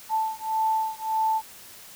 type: beating tone pair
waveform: sine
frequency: 880 / 881.7 Hz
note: A5 / A5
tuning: 0 / +3 cents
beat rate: 1.7 Hz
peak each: -26 dBFS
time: 0.09-1.42 s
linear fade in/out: 50 ms
effects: white hiss -46 dBFS RMS until 1.95 s